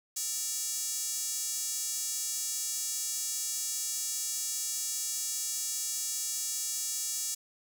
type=tone with high-pass filter; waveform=square; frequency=257.5 Hz; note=C4; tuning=28 cents flat; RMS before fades=-34 dBFS; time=0.16-7.35 s; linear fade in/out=10 ms; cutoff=6800 Hz; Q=2.5; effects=none